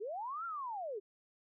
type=linear two-way sweep; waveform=sine; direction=up then down; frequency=374.7 to 1396.9 to 374.7 Hz; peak=-38 dBFS; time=0-1 s; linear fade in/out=20 ms; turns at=0.45 s; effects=none